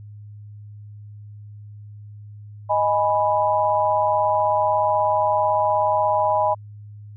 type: chord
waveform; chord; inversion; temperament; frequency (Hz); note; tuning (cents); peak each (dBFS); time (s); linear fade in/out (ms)
sine; G# minor; second; equal; 622.3 / 830.6 / 987.8; D#5 / G#5 / B5; 0 / 0 / 0; -21; 2.69-6.55; 20
effects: added 104 Hz sine -37 dBFS peak until 7.16 s